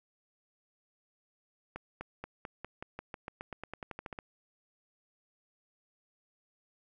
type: accelerating click train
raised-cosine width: 0.5 ms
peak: -25 dBFS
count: 19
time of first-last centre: 1.76-4.188 s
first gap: 250 ms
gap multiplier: 0.92
effects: none